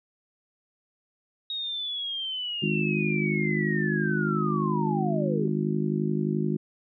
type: linear sweep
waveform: sine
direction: down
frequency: 3771 to 364.4 Hz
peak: -29 dBFS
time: 1.5-5.48 s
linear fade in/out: 2 ms
type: harmonic tone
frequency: 51.5 Hz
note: G#1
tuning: 14 cents flat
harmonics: 3 / 4 / 5 / 6 / 7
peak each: -28 / -28 / -36 / -33 / -31 dBFS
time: 2.62-6.57 s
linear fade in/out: 10 ms
effects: none